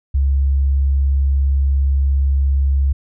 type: tone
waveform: sine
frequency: 68.6 Hz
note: C#2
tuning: 17 cents flat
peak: -12 dBFS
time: 0.14-2.93 s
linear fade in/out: 10 ms
effects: none